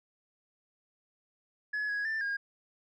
sine tone with pitch steps, 1697 / 1664 / 1775 / 1626 Hz, G#6 / G#6 / A6 / G#6, +37 / +3 / +15 / -37 cents, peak -28 dBFS, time 1.73-2.37 s, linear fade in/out 10 ms, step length 160 ms, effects tanh soft clip ceiling -29 dBFS

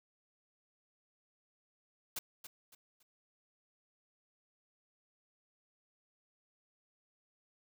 white noise with echo, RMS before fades -39 dBFS, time 2.16-2.19 s, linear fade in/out 5 ms, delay 280 ms, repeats 3, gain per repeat -10 dB, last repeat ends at 3.03 s, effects none

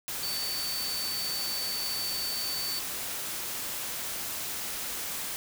sine tone in noise, 4530 Hz, C#8, 37 cents sharp, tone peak -32 dBFS, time 0.23-2.79 s, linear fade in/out 0 ms, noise white, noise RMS -35 dBFS, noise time 0.08-5.36 s, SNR 0 dB, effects none

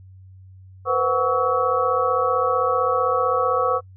sine tone cluster, 475.4 / 511 / 737 / 1125 / 1297 Hz, A#4 / C5 / F#5 / C#6 / E6, +34 / -41 / -7 / +25 / -28 cents, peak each -27 / -22 / -27 / -22 / -24 dBFS, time 0.85-3.81 s, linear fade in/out 50 ms, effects noise-tail reverb RT60 0.1 s tail -24 dB re dry + added 94 Hz sine -42 dBFS peak until 3.96 s

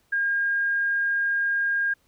sine tone, 1617 Hz, G#6, 47 cents flat, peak -21 dBFS, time 0.12-1.94 s, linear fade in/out 10 ms, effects pink hiss -66 dBFS RMS until 2.07 s

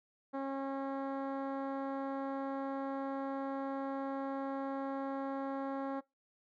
10% pulse tone with low-pass filter, 272.3 Hz, C#4, 31 cents flat, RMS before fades -38 dBFS, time 0.33-6.01 s, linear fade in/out 20 ms, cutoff 870 Hz, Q 0.59, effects noise-tail reverb RT60 0.2 s tail -22 dB re dry

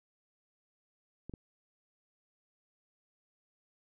clicks, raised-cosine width 3 ms, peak -30 dBFS, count 2, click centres 1.296 / 1.338 s, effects none

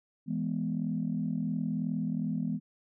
sine chord, E major, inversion none, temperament equal, 164.81 / 207.7 / 246.9 Hz, E3 / G#3 / B3, 0 / 0 / 0 cents, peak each -33 dBFS, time 0.26-2.6 s, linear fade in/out 50 ms, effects tanh soft clip ceiling -20 dBFS

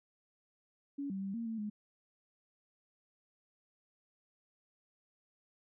sine tone with pitch steps, 281.6 / 193.5 / 195.4 / 231.1 / 224.3 / 209.7 Hz, C#4 / G3 / G3 / A#3 / A3 / G#3, +27 / -22 / -5 / -15 / +34 / +17 cents, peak -36 dBFS, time 0.98-1.7 s, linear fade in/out 10 ms, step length 120 ms, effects none

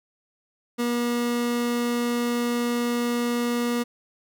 30% pulse tone, 239.6 Hz, A#3, 48 cents sharp, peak -20 dBFS, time 0.78-3.84 s, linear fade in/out 20 ms, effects none

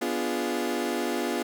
30% pulse chord, B diminished seventh, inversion none, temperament equal, 246.9 / 293.7 / 349.2 / 415.3 Hz, B3 / D4 / F4 / Ab4, 0 / 0 / 0 / 0 cents, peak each -29 / -31 / -28 / -31 dBFS, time 0.01-1.43 s, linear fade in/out 10 ms, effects none

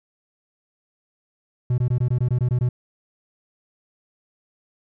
triangle tone bursts, 123.7 Hz, B2, 3 cents sharp, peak -15 dBFS, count 10, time 1.7-2.69 s, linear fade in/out 5 ms, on 81 ms, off 20 ms, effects none

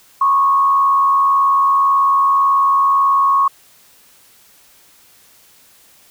sine tone with frequency modulation, 1100 Hz, C#6, 14 cents flat, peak -10 dBFS, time 0.21-3.48 s, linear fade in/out 5 ms, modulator 81.8 Hz, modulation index 0.5, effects white hiss -49 dBFS RMS until 6.1 s

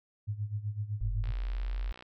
sine tone with tremolo, 104.6 Hz, G#2, 13 cents sharp, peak -29 dBFS, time 0.27-1.32 s, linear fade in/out 20 ms, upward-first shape sine, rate 7.9 Hz, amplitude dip 80%
sine tone, 45 Hz, F#1, 47 cents flat, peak -30 dBFS, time 1.01-1.92 s, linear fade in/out 0 ms
click train, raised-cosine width 0.3 ms, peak -32 dBFS, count 49, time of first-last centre 1.24-2.024 s, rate 61.2 Hz
effects none

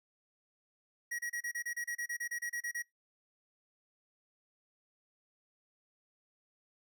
square tone bursts, 1906 Hz, A#6, 38 cents sharp, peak -36 dBFS, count 16, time 1.11-2.824 s, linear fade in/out 10 ms, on 79 ms, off 30 ms, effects noise-tail reverb RT60 0.2 s tail -26 dB re dry

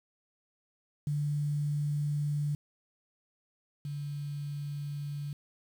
sine tone pair in turn, 146.83 / 144.64 Hz, D3 / D3, 0 / -26 cents, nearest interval unison, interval 26 cents, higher first, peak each -28 / -34 dBFS, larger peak first, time 1.07-2.55 / 3.85-5.33 s, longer neither, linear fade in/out 2 ms, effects 9-bit

